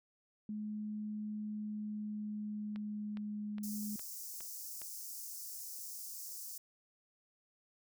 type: tone with pitch glide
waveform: sine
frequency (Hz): 211.8 to 209.1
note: G#3 to G#3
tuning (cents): +34 to +12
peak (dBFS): -38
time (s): 0.49-3.96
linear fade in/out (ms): 2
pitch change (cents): -22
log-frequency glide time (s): 1.44-3.55
type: click train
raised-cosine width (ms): 0.3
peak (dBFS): -35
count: 6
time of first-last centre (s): 2.76-4.818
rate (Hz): 2.43
type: high-pass noise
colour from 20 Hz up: white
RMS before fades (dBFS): -46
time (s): 3.63-6.58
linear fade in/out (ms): 5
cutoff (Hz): 5100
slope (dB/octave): 48
effects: none